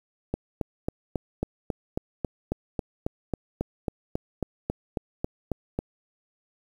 click train, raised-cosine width 2 ms, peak -13 dBFS, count 21, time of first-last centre 0.34-5.79 s, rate 3.67 Hz, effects 8-bit

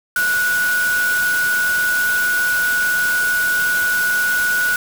sine tone in noise, 1468 Hz, F#6, 14 cents flat, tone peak -15 dBFS, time 0.16-4.76 s, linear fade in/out 2 ms, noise white, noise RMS -26 dBFS, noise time 0.16-4.76 s, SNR +8 dB, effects none

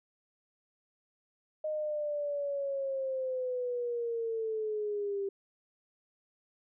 sine linear sweep, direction down, 619 to 392 Hz, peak -31 dBFS, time 1.64-5.29 s, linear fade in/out 5 ms, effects none

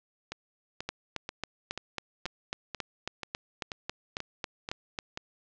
two click trains, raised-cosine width 0.2 ms, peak -15 / -18 dBFS, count 16 / 11, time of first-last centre 0.89-4.988 / 0.32-5.174 s, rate 3.66 / 2.06 Hz, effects low-pass 6000 Hz 12 dB/octave

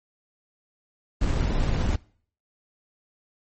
brown noise with sample-and-hold, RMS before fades -23 dBFS, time 1.21-1.96 s, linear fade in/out 5 ms, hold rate 4410 Hz, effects noise-tail reverb RT60 0.5 s tail -22 dB re dry + MP3 32 kbps

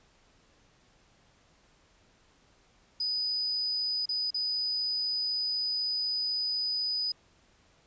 sine tone with dropouts, 4978 Hz, D#8, in tune, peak -28 dBFS, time 3-7.12 s, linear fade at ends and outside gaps 5 ms, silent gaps 4.057-4.09 / 4.306-4.343 s, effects pink hiss -64 dBFS RMS until 7.86 s + resampled to 16000 Hz

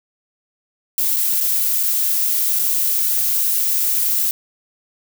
violet noise with dropouts, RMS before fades -18 dBFS, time 0.98-4.31 s, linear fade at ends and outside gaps 1 ms, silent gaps 1.162-1.167 / 1.405-1.409 / 1.83-1.833 / 2.59-2.594 s, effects none

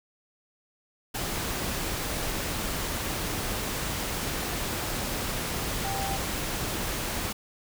sine tone in noise, 784 Hz, G5, in tune, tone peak -32 dBFS, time 5.84-6.17 s, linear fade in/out 10 ms, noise pink, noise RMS -31 dBFS, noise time 1.14-7.33 s, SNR -4 dB, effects none

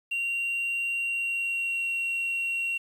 sine tone with pitch glide, 2760 to 2741 Hz, F7 to F7, -21 to -33 cents, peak -24 dBFS, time 0.11-2.78 s, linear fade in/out 10 ms, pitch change -12 cents, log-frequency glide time 0.92-1.89 s, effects tanh soft clip ceiling -25 dBFS + 9-bit

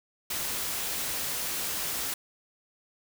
white noise, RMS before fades -32 dBFS, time 0.3-2.14 s, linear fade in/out 5 ms, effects none

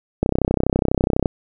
click train, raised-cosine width 2 ms, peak -3 dBFS, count 34, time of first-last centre 0.23-1.258 s, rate 32.1 Hz, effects none

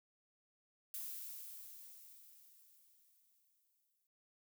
violet noise with exponential decay, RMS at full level -44 dBFS, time 0.94-4.07 s, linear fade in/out 1 ms, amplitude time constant 680 ms, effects none

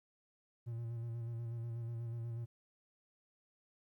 triangle tone with vibrato, 116.54 Hz, A#2, in tune, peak -37 dBFS, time 0.66-2.46 s, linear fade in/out 20 ms, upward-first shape square, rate 8.2 Hz, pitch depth 26 cents each way, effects 13-bit

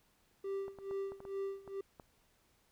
triangle tone with tremolo, 392 Hz, G4, in tune, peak -33 dBFS, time 0.44-1.81 s, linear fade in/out 5 ms, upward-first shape sine, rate 2.3 Hz, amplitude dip 90%
clicks, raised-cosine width 1 ms, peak -36 dBFS, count 8, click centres 0.681 / 0.787 / 0.911 / 1.12 / 1.204 / 1.252 / 1.677 / 1.998 s
effects pink hiss -72 dBFS RMS until 2.71 s

